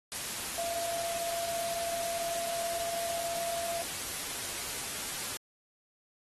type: tone in noise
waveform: sine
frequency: 680 Hz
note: F5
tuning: 46 cents flat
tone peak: -34 dBFS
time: 0.58-3.82 s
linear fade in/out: 0 ms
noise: white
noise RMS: -37 dBFS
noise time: 0.12-5.37 s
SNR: 0 dB
effects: AAC 32 kbps